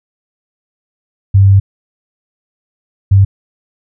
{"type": "tone bursts at uneven times", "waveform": "sine", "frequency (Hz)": 98, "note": "G2", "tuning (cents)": 0, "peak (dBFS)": -3, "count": 2, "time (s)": [[1.34, 1.6], [3.11, 3.25]], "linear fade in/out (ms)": 10, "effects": []}